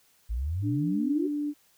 sine exponential sweep, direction up, 51.91 to 390 Hz, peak -27 dBFS, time 0.29-1.28 s, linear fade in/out 20 ms
sine tone, 293.7 Hz, D4, in tune, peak -27 dBFS, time 0.62-1.54 s, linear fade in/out 50 ms
effects white hiss -64 dBFS RMS until 1.77 s

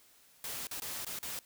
white noise with dropouts, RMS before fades -40 dBFS, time 0.44-1.39 s, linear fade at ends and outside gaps 1 ms, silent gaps 0.67-0.712 / 0.8-0.82 / 1.048-1.066 / 1.189-1.229 s, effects white hiss -63 dBFS RMS until 1.45 s

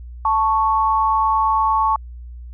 sine tone pair together, 880 / 1108.7 Hz, A5 / C#6, 0 / 0 cents, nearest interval major third, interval 400 cents, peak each -17 dBFS, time 0.25-1.96 s, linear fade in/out 2 ms, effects added 60 Hz sine -32 dBFS peak until 2.53 s

